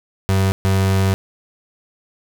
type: tone bursts at uneven times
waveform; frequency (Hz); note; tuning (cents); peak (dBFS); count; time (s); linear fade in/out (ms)
35% pulse; 96.1; G2; -34; -12; 2; 0.29-0.52 / 0.65-1.14; 0
effects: none